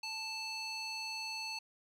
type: tone with band-pass filter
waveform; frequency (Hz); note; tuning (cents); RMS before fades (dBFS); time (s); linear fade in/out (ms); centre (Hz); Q
square; 880; A5; 0; -41; 0.03-1.59; 5; 3900; 2.4
effects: none